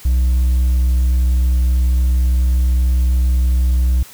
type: tone with hard clipping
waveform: sine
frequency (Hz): 62.8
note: B1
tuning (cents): +30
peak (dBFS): -12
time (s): 0.05-4.03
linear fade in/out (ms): 5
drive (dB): 2
effects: white hiss -40 dBFS RMS until 4.13 s

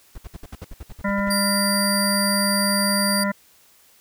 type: noise bursts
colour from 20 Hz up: brown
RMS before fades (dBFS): -34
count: 13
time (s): 0.15-1.297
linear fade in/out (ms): 5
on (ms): 31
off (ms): 62
type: harmonic tone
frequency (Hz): 199.8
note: G3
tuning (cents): +33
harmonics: 1 / 3 / 5 / 7 / 9 / 10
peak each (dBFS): -22 / -27 / -29 / -30 / -32 / -32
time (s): 1.04-3.32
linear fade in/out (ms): 10
type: tone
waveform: 25% pulse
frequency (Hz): 4745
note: D8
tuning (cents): +17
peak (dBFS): -17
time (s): 1.3-3.24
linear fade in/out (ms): 10
effects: white hiss -55 dBFS RMS until 4 s

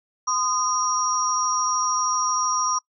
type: tone cluster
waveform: sine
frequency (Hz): 1027 / 1233 / 5690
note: C6 / D#6 / F8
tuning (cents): -33 / -16 / +31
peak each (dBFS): -25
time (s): 0.27-2.79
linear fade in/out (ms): 10
effects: noise-tail reverb RT60 0.1 s tail -23 dB re dry

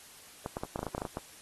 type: clicks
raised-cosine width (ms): 1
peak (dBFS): -21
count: 12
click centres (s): 0.461 / 0.569 / 0.635 / 0.759 / 0.792 / 0.83 / 0.867 / 0.949 / 0.98 / 1.019 / 1.052 / 1.171
effects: white hiss -53 dBFS RMS until 1.41 s + AAC 32 kbps

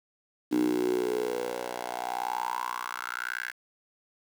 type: tone with high-pass filter sweep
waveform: 10% pulse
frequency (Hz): 60.9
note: B1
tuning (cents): -24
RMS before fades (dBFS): -31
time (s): 0.51-3.52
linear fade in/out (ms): 20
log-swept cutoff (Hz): 290 to 1700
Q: 7.4
effects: 8-bit

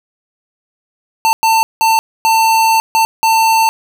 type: tone bursts at uneven times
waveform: square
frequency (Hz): 895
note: A5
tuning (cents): +29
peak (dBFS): -9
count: 6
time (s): 1.25-1.33 / 1.43-1.63 / 1.81-1.99 / 2.25-2.8 / 2.95-3.05 / 3.23-3.69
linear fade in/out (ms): 0
effects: none

